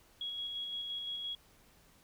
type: tone with tremolo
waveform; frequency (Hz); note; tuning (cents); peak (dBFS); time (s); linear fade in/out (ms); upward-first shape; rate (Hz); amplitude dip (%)
sine; 3322; G#7; 0; -36; 0.21-1.35; 2; square; 5.8; 25
effects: pink hiss -64 dBFS RMS until 2.03 s